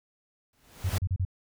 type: noise with exponential growth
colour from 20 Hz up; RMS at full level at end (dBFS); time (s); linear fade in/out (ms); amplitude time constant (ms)
pink; -32; 0.53-0.98; 2; 97
type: tone bursts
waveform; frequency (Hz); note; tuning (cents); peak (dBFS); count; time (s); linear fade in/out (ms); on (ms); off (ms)
sine; 92.4; F#2; -2; -24; 5; 0.84-1.251; 5; 55; 34
effects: none